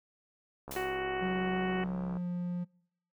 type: click train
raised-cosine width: 1 ms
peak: -29 dBFS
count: 102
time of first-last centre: 0.68-2.17 s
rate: 67.8 Hz
type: noise with exponential decay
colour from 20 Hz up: white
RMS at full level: -40 dBFS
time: 0.71-1.04 s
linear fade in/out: 2 ms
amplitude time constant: 71 ms
type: harmonic tone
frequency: 371.6 Hz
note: F#4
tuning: 7 cents sharp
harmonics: 1 / 2 / 3 / 4 / 5 / 6 / 7 / 8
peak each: -34 / -38 / -44 / -44 / -41 / -47 / -47 / -49 dBFS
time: 0.76-1.84 s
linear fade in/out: 2 ms
type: tone with pitch glide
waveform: triangle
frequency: 185 to 176.75 Hz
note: F#3 to F3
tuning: 0 to +21 cents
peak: -30 dBFS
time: 1.21-2.65 s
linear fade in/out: 20 ms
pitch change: -79 cents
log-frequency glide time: 1.72-2.27 s
effects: noise-tail reverb RT60 0.7 s tail -26 dB re dry